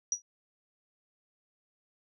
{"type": "tone with exponential decay", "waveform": "sine", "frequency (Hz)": 5800, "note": "F#8", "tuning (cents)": -35, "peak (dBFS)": -23, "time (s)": [0.12, 0.22], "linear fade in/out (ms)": 2, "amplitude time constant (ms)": 20, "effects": []}